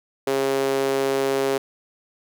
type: tone with high-pass filter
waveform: sawtooth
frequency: 135.8 Hz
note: C#3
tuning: 35 cents flat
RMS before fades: -22 dBFS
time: 0.27-1.58 s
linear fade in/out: 5 ms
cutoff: 410 Hz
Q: 3
effects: none